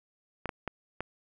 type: clicks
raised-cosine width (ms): 0.5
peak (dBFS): -18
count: 4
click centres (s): 0.457 / 0.492 / 0.677 / 1.006
effects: none